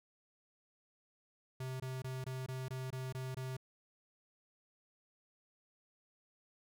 square tone bursts, 130 Hz, C3, 11 cents flat, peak -40 dBFS, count 9, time 1.6-3.568 s, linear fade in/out 5 ms, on 200 ms, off 21 ms, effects none

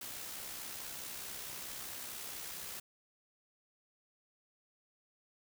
white noise with amplitude modulation, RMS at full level -43 dBFS, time 0.01-2.8 s, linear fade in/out 5 ms, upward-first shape sine, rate 64.6 Hz, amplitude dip 35%, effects none

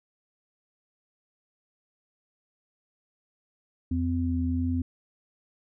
sine tone pair together, 84.58 / 255.5 Hz, E2 / C4, +45 / -41 cents, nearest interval octave + perfect fifth, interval 1914 cents, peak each -27 dBFS, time 3.91-4.82 s, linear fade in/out 5 ms, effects none

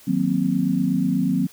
sine chord, C half-diminished seventh, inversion first, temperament equal with one note detuned, 156.83 / 185 / 233.1 / 261.6 Hz, Eb3 / Gb3 / Bb3 / C4, +14 / 0 / 0 / 0 cents, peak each -27 / -22 / -25 / -22 dBFS, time 0.07-1.47 s, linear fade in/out 10 ms, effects white hiss -49 dBFS RMS until 1.52 s

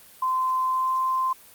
sine tone with pitch glide, 1033 to 1040.8 Hz, C6 to C6, -22 to -9 cents, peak -21 dBFS, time 0.22-1.33 s, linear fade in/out 5 ms, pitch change +13 cents, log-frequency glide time 0.66-0.95 s, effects white hiss -50 dBFS RMS until 1.54 s + Opus 32 kbps

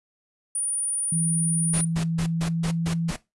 sine tone, 9460 Hz, D9, 12 cents sharp, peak -23 dBFS, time 0.55-1.85 s, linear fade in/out 5 ms
sine tone with pitch glide, 164.81 to 166.53 Hz, E3 to E3, 0 to +18 cents, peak -23 dBFS, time 1.12-3.11 s, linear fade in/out 5 ms, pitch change +18 cents, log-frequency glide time 2.1-2.92 s
pink noise bursts, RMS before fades -32 dBFS, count 7, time 1.73-3.165 s, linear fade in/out 10 ms, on 85 ms, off 140 ms
effects noise-tail reverb RT60 0.2 s tail -18 dB re dry + resampled to 24000 Hz

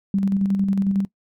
sine tone with tremolo, 196 Hz, G3, in tune, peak -16 dBFS, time 0.14-1.05 s, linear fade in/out 2 ms, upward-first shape square, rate 11 Hz, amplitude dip 40%, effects noise-tail reverb RT60 0.1 s tail -20 dB re dry

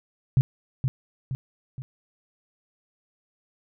sine tone with echo, 130.81 Hz, C3, in tune, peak -14 dBFS, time 0.37-0.41 s, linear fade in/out 0 ms, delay 470 ms, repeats 3, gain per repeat -6 dB, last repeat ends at 1.82 s, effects none

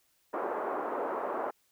pink band-pass noise, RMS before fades -34 dBFS, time 0.33-1.51 s, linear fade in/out 10 ms, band 370 to 1200 Hz, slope 24 dB/octave, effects white hiss -71 dBFS RMS until 1.71 s

